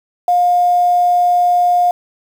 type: tone with quantisation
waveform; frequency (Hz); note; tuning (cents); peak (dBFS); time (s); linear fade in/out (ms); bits
sine; 710; F5; +28; -9; 0.28-1.91; 2; 6
effects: none